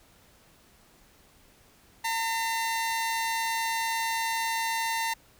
sawtooth tone pair together, 908.9 / 2027 Hz, A#5 / B6, -44 / +45 cents, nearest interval octave + major second, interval 1389 cents, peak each -24 / -31 dBFS, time 2.04-5.14 s, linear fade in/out 10 ms, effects pink hiss -59 dBFS RMS until 5.39 s

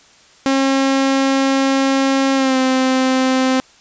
sawtooth tone with pitch glide, 270 to 260.2 Hz, C#4 to C4, -45 to -9 cents, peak -9 dBFS, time 0.46-3.6 s, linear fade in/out 0 ms, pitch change -64 cents, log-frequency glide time 2.35-2.57 s, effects white hiss -48 dBFS RMS until 3.8 s + resampled to 16000 Hz

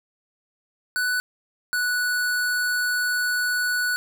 square tone pair in turn, 1489 / 1477 Hz, F#6 / F#6, +11 / -3 cents, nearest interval unison, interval 14 cents, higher first, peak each -22 dBFS, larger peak neither, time 0.96-1.2 / 1.73-3.96 s, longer second, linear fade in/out 0 ms, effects none

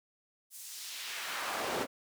brown noise with high-pass filter sweep, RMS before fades -38 dBFS, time 0.5-1.87 s, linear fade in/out 50 ms, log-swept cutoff 10000 to 390 Hz, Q 1, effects none

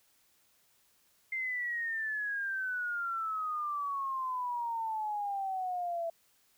sine exponential sweep, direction down, 2100 to 663 Hz, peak -32 dBFS, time 1.32-6.1 s, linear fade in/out 5 ms, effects white hiss -69 dBFS RMS until 6.57 s

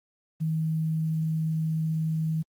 sine tone with quantisation, 159.1 Hz, D#3, 39 cents sharp, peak -24 dBFS, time 0.4-2.43 s, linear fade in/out 20 ms, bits 9, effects Opus 24 kbps

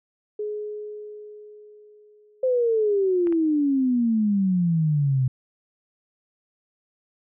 sine tone with exponential decay, 420.7 Hz, G#4, 22 cents sharp, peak -25 dBFS, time 0.39-3.11 s, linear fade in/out 5 ms, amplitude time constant 590 ms
sine exponential sweep, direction down, 523.3 to 126.2 Hz, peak -18 dBFS, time 2.43-5.28 s, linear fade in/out 5 ms
clicks, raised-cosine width 0.5 ms, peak -25 dBFS, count 2, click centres 3.271 / 3.325 s
effects none

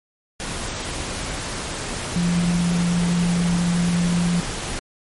sine tone in noise, 173.8 Hz, F3, 8 cents flat, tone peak -17 dBFS, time 2.16-4.4 s, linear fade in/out 0 ms, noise pink, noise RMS -28 dBFS, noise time 0.4-4.79 s, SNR +8 dB, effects MP3 48 kbps

